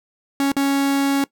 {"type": "tone with dropouts", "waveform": "45% pulse", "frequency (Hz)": 277.2, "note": "C#4", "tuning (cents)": 0, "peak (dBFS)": -16, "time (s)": [0.4, 1.24], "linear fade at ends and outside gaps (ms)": 1, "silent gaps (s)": [0.518, 0.566], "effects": ["noise-tail reverb RT60 0.1 s tail -20 dB re dry"]}